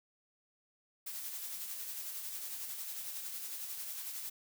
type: noise with tremolo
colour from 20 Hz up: blue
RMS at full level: -41 dBFS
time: 1.06-4.3 s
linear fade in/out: 10 ms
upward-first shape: sine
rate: 11 Hz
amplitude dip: 35%
effects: none